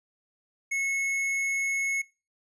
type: tone with tanh clipping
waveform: triangle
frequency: 2188 Hz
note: C#7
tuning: 23 cents flat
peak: -28 dBFS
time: 0.71-2.02 s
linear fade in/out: 10 ms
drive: 16 dB
effects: noise-tail reverb RT60 0.3 s tail -21 dB re dry + resampled to 24000 Hz